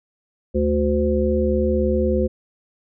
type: harmonic tone with a mistuned harmonic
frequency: 73.42 Hz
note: D2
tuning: in tune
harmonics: 1 / 3 / 5 / 7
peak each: -22 / -22 / -22 / -22 dBFS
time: 0.54-2.28 s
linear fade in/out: 20 ms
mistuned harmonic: 3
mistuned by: -24 cents
effects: none